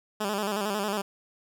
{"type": "tone with vibrato", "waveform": "10% pulse", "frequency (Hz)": 205.1, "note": "G#3", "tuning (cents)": -21, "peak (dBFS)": -19, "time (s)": [0.2, 1.02], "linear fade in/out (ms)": 10, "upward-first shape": "square", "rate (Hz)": 11, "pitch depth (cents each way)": 68, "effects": []}